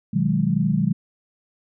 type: chord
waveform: sine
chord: G# minor seventh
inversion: first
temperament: equal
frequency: 123.47 / 155.56 / 185 / 207.7 Hz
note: B2 / D#3 / F#3 / G#3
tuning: 0 / 0 / 0 / 0 cents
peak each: -27 / -22 / -22 / -23 dBFS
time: 0.13-0.93 s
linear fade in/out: 10 ms
effects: none